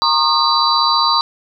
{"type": "tone cluster", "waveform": "sine", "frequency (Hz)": [938, 1073, 1213, 3969, 4647], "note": ["A#5", "C6", "D#6", "B7", "D8"], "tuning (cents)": [11, 43, -44, 8, -19], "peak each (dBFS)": -18, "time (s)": [0.02, 1.21], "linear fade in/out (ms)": 0, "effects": []}